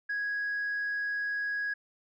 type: tone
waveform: sine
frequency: 1659 Hz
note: G#6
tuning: 2 cents flat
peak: -28 dBFS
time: 0.09-1.74 s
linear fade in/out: 10 ms
effects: tanh soft clip ceiling -27 dBFS